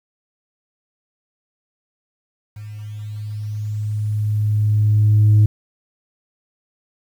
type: tone with level ramp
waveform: sine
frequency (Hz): 105.9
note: G#2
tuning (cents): +34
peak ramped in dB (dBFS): -31 to -6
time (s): 2.56-5.46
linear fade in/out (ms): 5
effects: tanh soft clip ceiling -7 dBFS + 8-bit